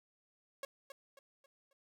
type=tone with echo; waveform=sawtooth; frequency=550 Hz; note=C#5; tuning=14 cents flat; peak=-36 dBFS; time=0.63-0.65 s; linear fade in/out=2 ms; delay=270 ms; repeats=4; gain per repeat=-8 dB; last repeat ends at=1.73 s; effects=none